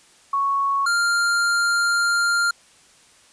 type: tone pair in turn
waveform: sine / square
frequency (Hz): 1108.7 / 1396.9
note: C#6 / F6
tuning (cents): 0 / 0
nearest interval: major third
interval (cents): 400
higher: second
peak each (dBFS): -18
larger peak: neither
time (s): 0.33-0.86 / 0.86-2.51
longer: second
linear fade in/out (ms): 5
effects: white hiss -53 dBFS RMS until 3.32 s + resampled to 22050 Hz